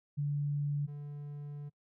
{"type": "tone pair in turn", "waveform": ["sine", "triangle"], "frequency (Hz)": [144.7, 145.44], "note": ["D3", "D3"], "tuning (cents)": [-25, -16], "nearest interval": "unison", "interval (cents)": 9, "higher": "second", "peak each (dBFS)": [-30, -38], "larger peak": "first", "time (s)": [[0.17, 0.87], [0.87, 1.7]], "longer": "second", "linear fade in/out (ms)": 20, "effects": ["noise-tail reverb RT60 0.1 s tail -26 dB re dry"]}